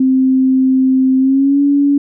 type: tone with pitch glide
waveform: sine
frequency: 261.6 to 283.6 Hz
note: C4 to C#4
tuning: 0 to +40 cents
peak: -8 dBFS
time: 0-1.98 s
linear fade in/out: 5 ms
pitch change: +140 cents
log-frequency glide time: 1.18-1.61 s
effects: none